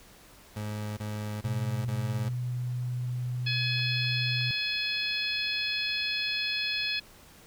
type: tone bursts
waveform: 30% pulse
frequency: 105.7 Hz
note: G#2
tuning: 31 cents sharp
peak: -30 dBFS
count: 4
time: 0.56-2.29 s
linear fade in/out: 5 ms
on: 410 ms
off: 30 ms
type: tone with pitch glide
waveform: sine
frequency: 123.47 to 124.26 Hz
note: B2 to B2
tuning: 0 to +11 cents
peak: -29 dBFS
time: 1.45-4.51 s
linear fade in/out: 0 ms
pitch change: +11 cents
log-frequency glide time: 1.96-3.88 s
type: clicks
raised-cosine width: 0.3 ms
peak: -34 dBFS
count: 5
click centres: 1.627 / 2.098 / 3.794 / 4.046 / 4.411 s
type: harmonic tone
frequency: 846 Hz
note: G#5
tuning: 32 cents sharp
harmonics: 2 / 3 / 4 / 5 / 6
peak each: -38 / -32 / -33 / -34 / -39 dBFS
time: 3.46-7 s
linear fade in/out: 10 ms
effects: pink hiss -54 dBFS RMS until 7.46 s